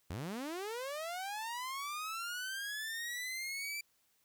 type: linear sweep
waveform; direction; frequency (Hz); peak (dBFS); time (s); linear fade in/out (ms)
sawtooth; up; 71.8 to 2349; -35; 0.1-3.81; 5
effects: white hiss -74 dBFS RMS until 4.24 s